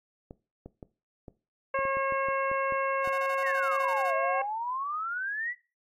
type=clicks; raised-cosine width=2 ms; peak=-29 dBFS; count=12; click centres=0.309 / 0.66 / 0.828 / 1.282 / 1.79 / 1.853 / 1.97 / 2.123 / 2.286 / 2.515 / 2.723 / 3.075 s
type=harmonic tone; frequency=542 Hz; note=C#5; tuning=39 cents flat; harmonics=1 / 2 / 3 / 4 / 5; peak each=-28 / -30 / -35 / -37 / -42 dBFS; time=1.74-4.42 s; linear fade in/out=5 ms
type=tone bursts; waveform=sawtooth; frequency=740 Hz; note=F#5; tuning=in tune; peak=-36 dBFS; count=13; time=3.04-4.105 s; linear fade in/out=5 ms; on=57 ms; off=27 ms
type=exponential two-way sweep; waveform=sine; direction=down then up; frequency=2006 to 636 to 2006 Hz; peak=-30 dBFS; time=3.42-5.55 s; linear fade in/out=50 ms; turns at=4.15 s
effects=noise-tail reverb RT60 0.3 s tail -18 dB re dry + AAC 48 kbps